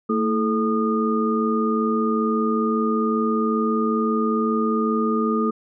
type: tone cluster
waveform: sine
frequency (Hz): 224.8 / 327.1 / 432.3 / 1223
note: A3 / E4 / A4 / D#6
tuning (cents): +37 / -13 / -31 / -30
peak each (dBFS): -21 / -28 / -24 / -25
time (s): 0.09-5.51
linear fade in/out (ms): 10
effects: none